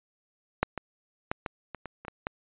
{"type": "clicks", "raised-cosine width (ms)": 0.5, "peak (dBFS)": [-7, -18, -13, -17, -22, -22, -28, -20, -15], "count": 9, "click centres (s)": [0.63, 0.777, 1.315, 1.462, 1.747, 1.857, 2.05, 2.082, 2.269], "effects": ["resampled to 8000 Hz"]}